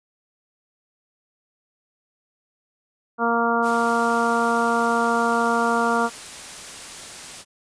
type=harmonic tone; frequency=233.1 Hz; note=A#3; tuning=in tune; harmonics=1 / 2 / 3 / 4 / 5 / 6; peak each=-25 / -25 / -25 / -25 / -25 / -25 dBFS; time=3.18-6.1 s; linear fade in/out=50 ms
type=noise; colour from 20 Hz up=white; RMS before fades=-37 dBFS; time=3.62-7.45 s; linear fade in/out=50 ms
effects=resampled to 22050 Hz